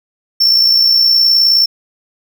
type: tone with amplitude modulation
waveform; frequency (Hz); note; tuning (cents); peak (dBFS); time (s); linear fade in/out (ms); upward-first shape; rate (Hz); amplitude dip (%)
triangle; 5410; E8; +44; -4; 0.4-1.66; 10; sine; 59.2; 45
effects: none